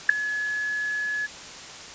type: tone with ADSR envelope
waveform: sine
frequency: 1700 Hz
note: G#6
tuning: 40 cents sharp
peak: -6 dBFS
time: 0.09-1.27 s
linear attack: 5 ms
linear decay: 4 ms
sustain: -19 dB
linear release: 18 ms
effects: white hiss -40 dBFS RMS until 1.94 s + resampled to 16000 Hz